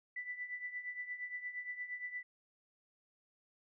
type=tone with tremolo; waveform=sine; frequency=1981 Hz; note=B6; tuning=5 cents sharp; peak=-37 dBFS; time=0.16-2.23 s; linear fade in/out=5 ms; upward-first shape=triangle; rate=8.6 Hz; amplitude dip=80%; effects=none